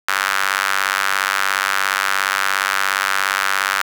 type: tone with high-pass filter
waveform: sawtooth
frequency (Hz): 97.1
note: G2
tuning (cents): -16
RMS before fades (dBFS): -19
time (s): 0.08-3.82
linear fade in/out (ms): 5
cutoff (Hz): 1400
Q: 2.7
effects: 7-bit